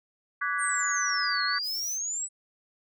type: chord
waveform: sine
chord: G# half-diminished seventh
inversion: second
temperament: equal with one note detuned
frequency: 1155.8 / 1480 / 1661.2 / 1975.5 Hz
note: D6 / F#6 / G#6 / B6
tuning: -28 / 0 / 0 / 0 cents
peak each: -31 / -31 / -32 / -34 dBFS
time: 0.41-1.59 s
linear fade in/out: 10 ms
type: exponential two-way sweep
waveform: sine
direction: down then up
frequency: 8900 to 4204 to 8000 Hz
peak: -29 dBFS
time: 0.58-2.29 s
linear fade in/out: 50 ms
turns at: 1.44 s
type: noise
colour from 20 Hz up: violet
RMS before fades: -42 dBFS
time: 1.62-1.99 s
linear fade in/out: 50 ms
effects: none